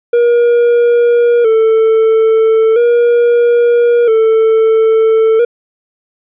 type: tone with vibrato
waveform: triangle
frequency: 459.8 Hz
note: A#4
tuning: 24 cents flat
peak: -4 dBFS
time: 0.13-5.45 s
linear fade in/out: 5 ms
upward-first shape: square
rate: 0.38 Hz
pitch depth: 60 cents each way
effects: resampled to 8000 Hz